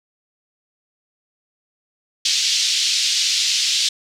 pink band-pass noise, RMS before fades -19 dBFS, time 2.25-3.89 s, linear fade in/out 5 ms, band 3200 to 6200 Hz, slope 24 dB/octave, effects none

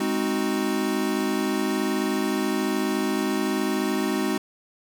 square chord, Ab dominant seventh, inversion none, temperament equal, 207.7 / 261.6 / 311.1 / 370 Hz, Ab3 / C4 / Eb4 / Gb4, 0 / 0 / 0 / 0 cents, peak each -29 dBFS, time 0-4.38 s, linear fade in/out 5 ms, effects none

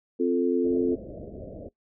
sine chord, F major, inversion second, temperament equal, 261.6 / 349.2 / 440 Hz, C4 / F4 / A4, 0 / 0 / 0 cents, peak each -25 dBFS, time 0.19-0.96 s, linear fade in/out 20 ms
white low-pass noise, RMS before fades -40 dBFS, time 0.64-1.69 s, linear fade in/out 10 ms, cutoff 650 Hz, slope 96 dB/octave
effects noise-tail reverb RT60 0.1 s tail -18 dB re dry

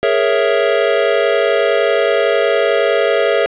square chord, A# half-diminished seventh, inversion third, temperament equal, 415.3 / 466.2 / 554.4 / 659.3 Hz, G#4 / A#4 / C#5 / E5, 0 / 0 / 0 / 0 cents, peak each -18 dBFS, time 0.03-3.46 s, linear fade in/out 0 ms, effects resampled to 8000 Hz + 8-bit

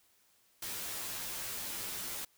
white noise with comb filter, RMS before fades -40 dBFS, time 0.62-2.25 s, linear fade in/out 5 ms, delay 13 ms, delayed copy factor -0.85, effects white hiss -69 dBFS RMS until 2.37 s

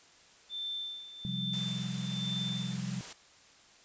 sine tone with tremolo, 3552 Hz, A7, 16 cents sharp, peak -34 dBFS, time 0.49-2.77 s, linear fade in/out 50 ms, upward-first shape sine, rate 1.2 Hz, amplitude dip 75%
sine chord, C suspended fourth, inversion none, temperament equal, 130.81 / 174.61 / 196 Hz, C3 / F3 / G3, 0 / 0 / 0 cents, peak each -38 dBFS, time 1.25-3.01 s, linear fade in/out 0 ms
white noise, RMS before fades -44 dBFS, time 1.53-3.13 s, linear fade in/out 5 ms
effects white hiss -59 dBFS RMS until 3.84 s + resampled to 16000 Hz

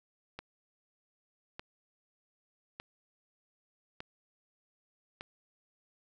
click train, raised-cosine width 0.3 ms, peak -25 dBFS, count 5, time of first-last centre 0.39-5.209 s, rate 0.83 Hz, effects none

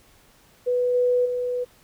sine tone with level steps, 493.9 Hz, B4, in tune, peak -19 / -17 / -23 dBFS, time 0.66-1.65 s, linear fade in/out 20 ms, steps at 0.94 / 1.25 s, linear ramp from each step 10 ms, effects pink hiss -56 dBFS RMS until 1.83 s

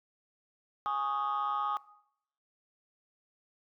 sine chord, Ab suspended fourth, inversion none, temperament equal, 830.6 / 1108.7 / 1244.5 Hz, Ab5 / Db6 / Eb6, 0 / 0 / 0 cents, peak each -33 / -34 / -31 dBFS, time 0.86-1.77 s, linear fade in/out 0 ms, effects noise-tail reverb RT60 0.7 s tail -19 dB re dry + tanh soft clip ceiling -25 dBFS

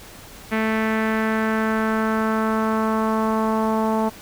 sawtooth tone with low-pass filter sweep, 220 Hz, A3, in tune, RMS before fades -21 dBFS, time 0.51-4.1 s, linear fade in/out 20 ms, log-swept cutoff 2100 to 920 Hz, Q 2.7, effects pink hiss -42 dBFS RMS until 4.21 s

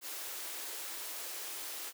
white high-pass noise, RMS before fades -42 dBFS, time 0.01-1.93 s, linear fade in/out 50 ms, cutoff 290 Hz, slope 96 dB/octave, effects none

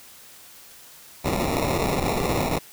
white noise with sample-and-hold, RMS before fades -24 dBFS, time 1.24-2.59 s, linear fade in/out 10 ms, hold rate 1575 Hz, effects white hiss -47 dBFS RMS until 2.72 s

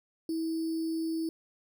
sine tone with sample-and-hold, 324.3 Hz, E4, 28 cents flat, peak -29 dBFS, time 0.29-1.29 s, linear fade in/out 2 ms, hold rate 4900 Hz, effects none

